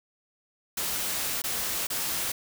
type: noise with dropouts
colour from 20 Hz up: white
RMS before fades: -30 dBFS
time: 0.77-2.32 s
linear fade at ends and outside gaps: 5 ms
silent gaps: 1.42-1.439 / 1.87-1.901 s
effects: none